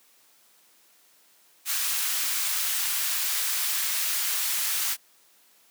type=high-pass noise; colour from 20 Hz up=white; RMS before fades=-27 dBFS; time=1.65-4.97 s; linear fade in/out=50 ms; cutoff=1300 Hz; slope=12 dB/octave; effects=white hiss -60 dBFS RMS until 5.7 s + high-pass 200 Hz 12 dB/octave